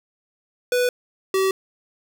square tone pair in turn, 493.9 / 382.9 Hz, B4 / G4, 0 / -41 cents, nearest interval major third, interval 441 cents, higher first, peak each -18 / -18 dBFS, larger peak neither, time 0.72-0.89 / 1.34-1.51 s, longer neither, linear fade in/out 2 ms, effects none

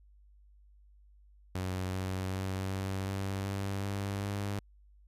sawtooth tone with pitch steps, 92.8 / 93.88 / 94.97 / 96.07 / 97.19 / 98.32 / 99.46 / 100.62 Hz, F#2 / F#2 / F#2 / G2 / G2 / G2 / G2 / G2, +6 / +26 / +46 / -34 / -14 / +6 / +26 / +46 cents, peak -29 dBFS, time 1.55-4.59 s, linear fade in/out 0 ms, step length 380 ms, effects added 50 Hz sine -57 dBFS peak until 5.07 s + resampled to 32000 Hz

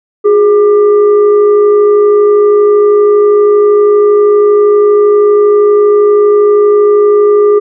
sine tone with frequency modulation, 415.3 Hz, G#4, in tune, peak -3 dBFS, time 0.24-7.6 s, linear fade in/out 20 ms, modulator 778 Hz, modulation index 0.37, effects none

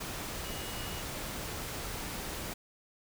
sine tone in noise, 2890 Hz, F#7, 41 cents flat, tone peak -47 dBFS, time 0.44-1.02 s, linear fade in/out 10 ms, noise pink, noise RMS -39 dBFS, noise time 0-2.54 s, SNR -11 dB, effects none

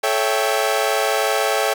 sawtooth chord, A dominant seventh, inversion none, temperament equal with one note detuned, 433.4 / 554.4 / 659.3 / 784 Hz, A4 / C#5 / E5 / G5, -26 / 0 / 0 / 0 cents, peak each -19 dBFS, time 0.03-1.74 s, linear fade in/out 10 ms, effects none

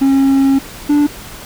triangle tone pair in turn, 271.6 / 292.4 Hz, C#4 / D4, -35 / -7 cents, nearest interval minor second, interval 128 cents, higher second, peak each -6 dBFS, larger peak neither, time 0.01-0.59 / 0.89-1.07 s, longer first, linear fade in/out 10 ms, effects pink hiss -32 dBFS RMS until 1.45 s

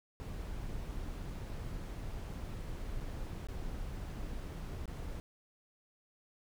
brown noise with dropouts, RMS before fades -41 dBFS, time 0.2-5.2 s, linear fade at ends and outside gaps 0 ms, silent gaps 2.338-2.342 / 3.001-3.006 / 3.469-3.486 / 4.856-4.878 s, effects none

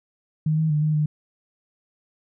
sine tone with pitch steps, 155.3 / 158.3 / 150.3 / 153.9 / 151.4 Hz, D#3 / D#3 / D3 / D#3 / D#3, -3 / +30 / +40 / -19 / -47 cents, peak -18 dBFS, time 0.46-1.06 s, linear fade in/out 5 ms, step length 120 ms, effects none

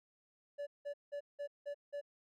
triangle tone bursts, 575 Hz, D5, 37 cents flat, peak -37 dBFS, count 6, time 0.58-2.014 s, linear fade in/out 20 ms, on 89 ms, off 180 ms, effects none

